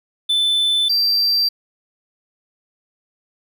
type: tone pair in turn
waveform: triangle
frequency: 3520 / 4699 Hz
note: A7 / D8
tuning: 0 / 0 cents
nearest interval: perfect fourth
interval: 500 cents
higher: second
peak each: -13 dBFS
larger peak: neither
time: 0.29-0.89 / 0.89-1.49 s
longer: neither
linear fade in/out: 10 ms
effects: none